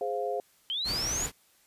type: chord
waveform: sine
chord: F minor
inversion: first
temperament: equal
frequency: 415.3 / 523.3 / 698.5 Hz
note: Ab4 / C5 / F5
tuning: 0 / 0 / 0 cents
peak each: -33 dBFS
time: 0.01-0.4 s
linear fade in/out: 2 ms
type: linear sweep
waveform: sine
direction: up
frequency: 3035 to 7040 Hz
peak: -29 dBFS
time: 0.7-1.26 s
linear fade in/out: 0 ms
type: noise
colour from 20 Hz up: pink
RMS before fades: -36 dBFS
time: 0.84-1.32 s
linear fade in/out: 50 ms
effects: white hiss -64 dBFS RMS until 1.66 s + resampled to 32000 Hz